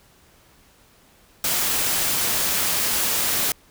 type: noise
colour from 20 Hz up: white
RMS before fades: -22 dBFS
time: 1.44-3.52 s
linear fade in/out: 2 ms
effects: pink hiss -55 dBFS RMS until 3.7 s